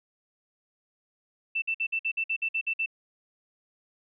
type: tone bursts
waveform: sine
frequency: 2667 Hz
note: E7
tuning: 20 cents sharp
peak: -25 dBFS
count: 11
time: 1.55-2.861 s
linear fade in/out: 10 ms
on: 71 ms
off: 53 ms
effects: none